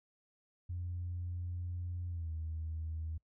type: tone with pitch glide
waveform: sine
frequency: 88.1 to 79.86 Hz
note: F2 to D#2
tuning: +16 to +46 cents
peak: -36 dBFS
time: 0.69-3.18 s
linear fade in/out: 10 ms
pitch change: -170 cents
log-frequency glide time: 2.08-2.31 s
effects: noise-tail reverb RT60 0.1 s tail -25 dB re dry + tanh soft clip ceiling -32 dBFS